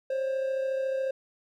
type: tone pair together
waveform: triangle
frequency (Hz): 530 / 564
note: C5 / C#5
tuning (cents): +22 / +30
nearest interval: minor second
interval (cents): 108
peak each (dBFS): -25 / -36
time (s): 0.1-1.11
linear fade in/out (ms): 5
effects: none